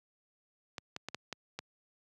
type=clicks; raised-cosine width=0.2 ms; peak=-21 dBFS; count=6; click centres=0.782 / 0.964 / 1.086 / 1.146 / 1.327 / 1.59 s; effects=high-pass 100 Hz 12 dB/octave